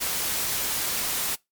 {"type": "noise", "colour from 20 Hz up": "white", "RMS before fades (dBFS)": -27, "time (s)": [0, 1.36], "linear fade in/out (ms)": 20, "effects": ["noise-tail reverb RT60 0.2 s tail -24 dB re dry", "MP3 96 kbps"]}